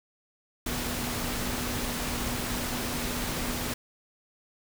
sine tone in noise, 244.3 Hz, B3, 19 cents flat, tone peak -37 dBFS, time 0.66-3.74 s, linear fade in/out 5 ms, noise pink, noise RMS -32 dBFS, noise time 0.66-3.74 s, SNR -8 dB, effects none

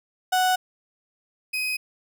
35% pulse tone pair in turn, 740 / 2513 Hz, F#5 / D#7, 0 / +17 cents, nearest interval octave + major sixth, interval 2117 cents, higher second, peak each -17 / -23 dBFS, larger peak first, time 0.32-0.56 / 1.53-1.77 s, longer neither, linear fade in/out 10 ms, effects none

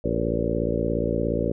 harmonic tone with a mistuned harmonic, 57 Hz, A#1, 38 cents flat, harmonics 1 / 2 / 3 / 4 / 5 / 6 / 7 / 8 / 9 / 10, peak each -31 / -31 / -31 / -31 / -31 / -31 / -31 / -31 / -31 / -31 dBFS, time 0.04-1.52 s, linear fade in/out 5 ms, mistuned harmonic 9, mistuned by -61 cents, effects none

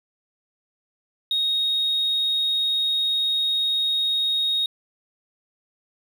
triangle tone, 3742 Hz, A#7, 6 cents sharp, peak -17 dBFS, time 1.31-4.66 s, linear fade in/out 2 ms, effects tanh soft clip ceiling -16 dBFS

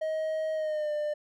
triangle tone with pitch glide, 630 to 598.1 Hz, D#5 to D5, +21 to +31 cents, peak -26 dBFS, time 0.01-1.14 s, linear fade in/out 10 ms, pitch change -90 cents, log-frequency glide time 0.54-0.91 s, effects none

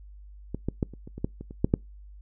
clicks, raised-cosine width 3 ms, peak -18 / -14 / -12 / -29 / -28 / -25 / -13 / -25 / -28 / -8 / -7 dBFS, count 11, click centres 0.546 / 0.686 / 0.828 / 0.937 / 1.075 / 1.18 / 1.245 / 1.41 / 1.509 / 1.645 / 1.739 s, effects noise-tail reverb RT60 0.2 s tail -26 dB re dry + added 50 Hz sine -44 dBFS peak until 2.21 s

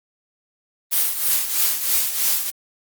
blue noise with tremolo, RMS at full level -17 dBFS, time 0.91-2.51 s, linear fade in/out 20 ms, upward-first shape triangle, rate 3.1 Hz, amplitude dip 70%, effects Opus 32 kbps

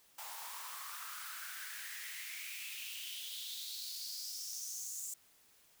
white noise with high-pass filter sweep, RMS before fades -45 dBFS, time 0.18-5.14 s, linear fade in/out 5 ms, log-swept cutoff 830 to 7400 Hz, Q 5.1, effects white hiss -67 dBFS RMS until 5.8 s

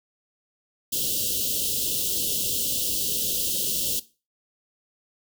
white band-stop noise, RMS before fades -26 dBFS, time 0.92-4 s, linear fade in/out 10 ms, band 570 to 2800 Hz, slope 96 dB/octave, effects noise-tail reverb RT60 0.3 s tail -17 dB re dry

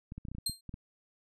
clicks, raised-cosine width 5 ms, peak -29 dBFS, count 10, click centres 0.121 / 0.18 / 0.252 / 0.285 / 0.316 / 0.35 / 0.384 / 0.496 / 0.693 / 0.741 s
25% pulse tone with exponential decay, 4186 Hz, C8, in tune, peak -23 dBFS, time 0.46-0.61 s, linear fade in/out 5 ms, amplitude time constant 32 ms
effects none

